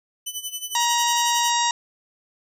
15% pulse tone with tremolo, 3001 Hz, F#7, 24 cents sharp, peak -19 dBFS, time 0.26-1.52 s, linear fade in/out 10 ms, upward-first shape sine, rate 11 Hz, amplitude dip 80%
harmonic tone, 946 Hz, A#5, 25 cents sharp, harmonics 1 / 2 / 3 / 4 / 5 / 6 / 7 / 8, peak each -21 / -29 / -30 / -27 / -35 / -28 / -32 / -30 dBFS, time 0.75-1.71 s, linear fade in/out 2 ms
effects none

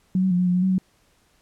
sine tone with pitch steps, 185.6 / 188.5 / 177.6 / 181.3 / 178.5 / 181.3 / 188.6 / 186.4 Hz, F#3 / F#3 / F3 / F#3 / F3 / F#3 / F#3 / F#3, +6 / +32 / +29 / -35 / +38 / -35 / +33 / +13 cents, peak -17 dBFS, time 0.15-0.782 s, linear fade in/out 2 ms, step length 79 ms, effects pink hiss -62 dBFS RMS until 1.41 s + low-pass 12000 Hz 12 dB/octave

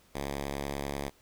5% pulse tone with vibrato, 70.2 Hz, C#2, 22 cents sharp, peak -22 dBFS, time 0.14-1.1 s, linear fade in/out 20 ms, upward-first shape triangle, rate 16 Hz, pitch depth 31 cents each way, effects pink hiss -63 dBFS RMS until 1.21 s

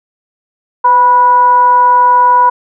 sine tone with frequency modulation, 983 Hz, B5, 8 cents flat, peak -4 dBFS, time 0.84-2.5 s, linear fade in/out 10 ms, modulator 475 Hz, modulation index 0.3, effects none

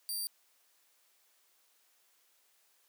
10% pulse tone, 4699 Hz, D8, in tune, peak -28 dBFS, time 0.09-0.27 s, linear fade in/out 0 ms, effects white hiss -70 dBFS RMS until 2.88 s + high-pass 400 Hz 12 dB/octave

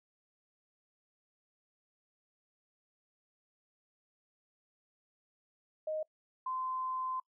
sine tone pair in turn, 622.3 / 1032.8 Hz, D#5 / C6, 0 / -23 cents, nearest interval major sixth, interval 877 cents, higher second, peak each -33 / -34 dBFS, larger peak first, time 5.87-6.03 / 6.46-7.2 s, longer second, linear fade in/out 5 ms, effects noise-tail reverb RT60 0.1 s tail -24 dB re dry

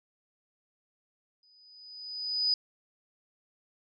sine tone with exponential growth, 4978 Hz, D#8, in tune, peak -22 dBFS, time 1.43-2.54 s, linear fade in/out 2 ms, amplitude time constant 240 ms, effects none

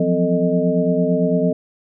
sine tone cluster, 171.7 / 180.6 / 256.7 / 441 / 619 Hz, F3 / F#3 / C4 / A4 / D#5, -29 / -42 / -33 / +4 / -9 cents, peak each -21 dBFS, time 0-1.53 s, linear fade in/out 5 ms, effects none

